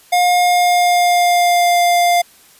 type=tone with pitch glide; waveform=square; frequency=713 to 700.3 Hz; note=F5 to F5; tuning=+36 to +5 cents; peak=-11 dBFS; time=0.12-2.22 s; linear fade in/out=10 ms; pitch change=-31 cents; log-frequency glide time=0.38-1.75 s; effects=white hiss -47 dBFS RMS until 2.59 s + resampled to 32000 Hz

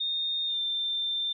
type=tone with pitch glide; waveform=sine; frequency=3668 to 3578 Hz; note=A#7 to A7; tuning=-29 to +28 cents; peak=-27 dBFS; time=0-1.33 s; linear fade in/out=10 ms; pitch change=-43 cents; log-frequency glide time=0.46-0.59 s; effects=none

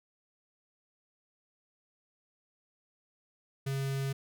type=tone with notch filter; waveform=square; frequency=136.2 Hz; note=C#3; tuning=30 cents flat; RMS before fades=-33 dBFS; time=3.66-4.13 s; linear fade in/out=10 ms; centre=870 Hz; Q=1.5; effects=none

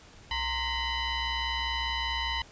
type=tone with frequency modulation; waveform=sine; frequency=1046.5 Hz; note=C6; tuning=in tune; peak=-28 dBFS; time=0.31-2.42 s; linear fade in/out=2 ms; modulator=984 Hz; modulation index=2.9; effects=pink hiss -53 dBFS RMS until 2.51 s + resampled to 16000 Hz

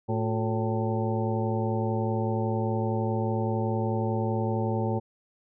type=harmonic tone with a mistuned harmonic; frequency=110.9 Hz; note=A2; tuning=14 cents sharp; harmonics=1 / 2 / 3 / 4 / 5 / 7 / 8; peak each=-28 / -31 / -33 / -34 / -35 / -36 / -37 dBFS; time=0.08-5 s; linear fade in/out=20 ms; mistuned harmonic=3; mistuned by=+130 cents; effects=none

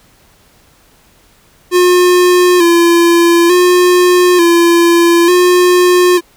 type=tone with vibrato; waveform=square; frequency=349.8 Hz; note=F4; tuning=3 cents sharp; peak=-6 dBFS; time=1.71-6.21 s; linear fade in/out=50 ms; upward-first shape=square; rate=0.56 Hz; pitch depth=44 cents each way; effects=pink hiss -48 dBFS RMS until 6.36 s

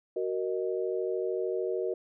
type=chord; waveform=sine; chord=D# minor; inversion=first; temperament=just; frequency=373.4 / 466.7 / 622.3 Hz; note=F#4 / A#4 / D#5; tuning=+16 / +2 / 0 cents; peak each=-31 / -32 / -37 dBFS; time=0.16-1.94 s; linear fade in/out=5 ms; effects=none

